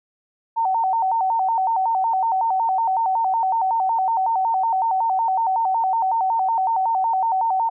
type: tone with vibrato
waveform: sine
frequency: 830.6 Hz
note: G#5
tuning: in tune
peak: -17 dBFS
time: 0.56-7.7 s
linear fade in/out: 20 ms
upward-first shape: square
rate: 5.4 Hz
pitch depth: 160 cents each way
effects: none